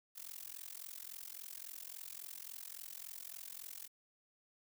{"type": "noise with amplitude modulation", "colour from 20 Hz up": "blue", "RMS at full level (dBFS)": -45, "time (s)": [0.15, 3.88], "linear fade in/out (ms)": 20, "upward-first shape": "sine", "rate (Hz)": 43.6, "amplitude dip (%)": 100, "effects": []}